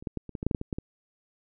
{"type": "clicks", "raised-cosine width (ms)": 3, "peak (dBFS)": [-30, -18, -18, -27, -21, -19, -11, -13, -13, -20, -17, -19], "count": 12, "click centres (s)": [0.025, 0.072, 0.173, 0.293, 0.352, 0.429, 0.466, 0.512, 0.548, 0.614, 0.728, 0.785], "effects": []}